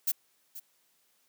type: noise with echo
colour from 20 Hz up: violet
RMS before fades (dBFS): -27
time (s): 0.07-0.12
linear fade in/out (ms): 10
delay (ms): 480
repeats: 1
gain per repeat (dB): -15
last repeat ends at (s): 0.6
effects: white hiss -70 dBFS RMS until 1.28 s + high-pass 150 Hz 12 dB/octave